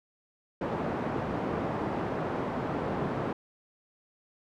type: band-pass noise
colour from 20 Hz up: pink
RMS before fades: -32 dBFS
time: 0.61-3.33 s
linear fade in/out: 5 ms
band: 150 to 1000 Hz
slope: 12 dB/octave
effects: none